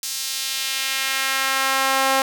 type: tone with high-pass filter sweep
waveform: sawtooth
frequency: 267.6 Hz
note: C4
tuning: 39 cents sharp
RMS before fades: -22 dBFS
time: 0.03-2.22 s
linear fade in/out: 2 ms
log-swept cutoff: 5500 to 700 Hz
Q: 1.1
effects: none

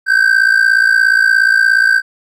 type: ring-modulated tone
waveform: triangle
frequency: 1561 Hz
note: G6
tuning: 8 cents flat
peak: -3 dBFS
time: 0.06-2.02 s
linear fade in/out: 50 ms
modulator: 28.5 Hz
effects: none

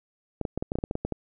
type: clicks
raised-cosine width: 2 ms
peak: -15 dBFS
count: 12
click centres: 0.413 / 0.452 / 0.576 / 0.625 / 0.719 / 0.755 / 0.787 / 0.839 / 0.911 / 0.954 / 1.05 / 1.123 s
effects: none

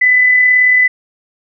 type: tone with amplitude modulation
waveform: sine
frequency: 2001 Hz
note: B6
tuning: 22 cents sharp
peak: -5 dBFS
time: 0.01-0.88 s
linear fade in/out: 10 ms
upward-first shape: sine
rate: 38.2 Hz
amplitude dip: 30%
effects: none

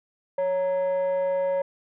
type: tone pair together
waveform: sine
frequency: 554.4 / 931.5 Hz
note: C#5 / A#5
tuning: 0 / -2 cents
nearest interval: major sixth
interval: 898 cents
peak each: -20 / -31 dBFS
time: 0.38-1.62 s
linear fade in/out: 5 ms
effects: tanh soft clip ceiling -20 dBFS

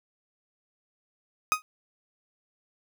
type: tone with exponential decay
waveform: 30% pulse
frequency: 1252 Hz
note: D#6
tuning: 10 cents sharp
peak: -14 dBFS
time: 1.52-1.62 s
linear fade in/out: 0 ms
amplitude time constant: 21 ms
effects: none

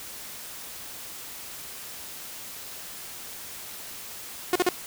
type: tone bursts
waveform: sawtooth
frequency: 360 Hz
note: F#4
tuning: 47 cents flat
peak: -15 dBFS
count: 3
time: 4.53-4.69 s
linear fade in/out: 2 ms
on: 26 ms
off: 41 ms
effects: white hiss -40 dBFS RMS until 4.86 s

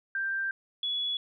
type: tone pair in turn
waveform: sine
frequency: 1577 / 3392 Hz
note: G6 / G#7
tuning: +10 / +36 cents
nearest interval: octave + minor second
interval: 1326 cents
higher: second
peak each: -28 / -28 dBFS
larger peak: neither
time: 0.15-0.51 / 0.83-1.17 s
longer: first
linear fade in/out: 2 ms
effects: none

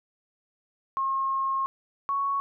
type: tone pair in turn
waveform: sine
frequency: 1077 / 1111.1 Hz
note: C6 / C#6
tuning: +50 / +4 cents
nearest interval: minor second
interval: 54 cents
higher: second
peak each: -24 dBFS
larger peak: neither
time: 0.97-1.66 / 2.09-2.4 s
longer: first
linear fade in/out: 0 ms
effects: none

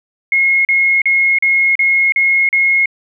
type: tone bursts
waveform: sine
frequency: 2160 Hz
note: C#7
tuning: 45 cents flat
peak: -9 dBFS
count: 7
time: 0.32-2.858 s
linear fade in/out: 2 ms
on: 330 ms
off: 38 ms
effects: none

